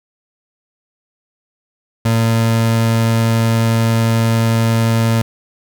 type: tone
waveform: 30% pulse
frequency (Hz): 113.9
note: A#2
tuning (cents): -40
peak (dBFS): -9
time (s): 2.05-5.22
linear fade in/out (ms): 5
effects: none